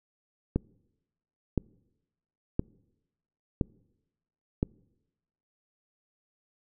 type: click train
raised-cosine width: 3 ms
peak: -12 dBFS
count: 5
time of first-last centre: 0.56-4.629 s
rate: 0.983 Hz
effects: noise-tail reverb RT60 1.0 s tail -26 dB re dry